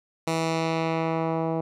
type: tone with low-pass filter sweep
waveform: 10% pulse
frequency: 162.8 Hz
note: E3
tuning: 21 cents flat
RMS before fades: -26 dBFS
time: 0.27-1.61 s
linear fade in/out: 5 ms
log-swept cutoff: 10000 to 700 Hz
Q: 0.84
effects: none